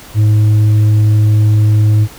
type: tone with tanh clipping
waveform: sine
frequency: 106.5 Hz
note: G#2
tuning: 44 cents sharp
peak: -7 dBFS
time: 0.14-2.08 s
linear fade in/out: 50 ms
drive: 4 dB
effects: pink hiss -35 dBFS RMS until 2.18 s